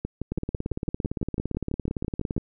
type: two click trains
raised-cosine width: 3 ms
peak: -16 / -15 dBFS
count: 15 / 37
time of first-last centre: 0.05-2.379 / 0.32-2.365 s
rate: 6.01 / 17.6 Hz
effects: none